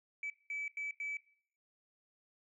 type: tone bursts at uneven times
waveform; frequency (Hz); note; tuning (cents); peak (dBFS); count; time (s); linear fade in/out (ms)
sine; 2300; D7; -37; -36; 4; 0.23-0.3 / 0.5-0.68 / 0.77-0.91 / 1-1.17; 2
effects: noise-tail reverb RT60 0.6 s tail -20 dB re dry + tanh soft clip ceiling -33 dBFS